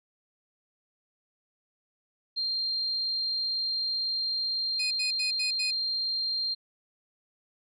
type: tone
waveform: sine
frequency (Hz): 4186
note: C8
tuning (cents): 0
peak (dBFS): -27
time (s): 2.36-6.55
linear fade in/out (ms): 20
type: tone bursts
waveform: sawtooth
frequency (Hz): 2489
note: D#7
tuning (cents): 0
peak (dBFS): -27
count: 5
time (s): 4.79-5.71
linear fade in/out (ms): 10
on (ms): 120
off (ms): 80
effects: resampled to 24000 Hz